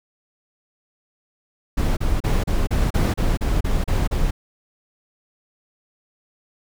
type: noise bursts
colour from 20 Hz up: brown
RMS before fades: -19 dBFS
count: 11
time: 1.77-4.31 s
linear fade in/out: 10 ms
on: 200 ms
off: 34 ms
effects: none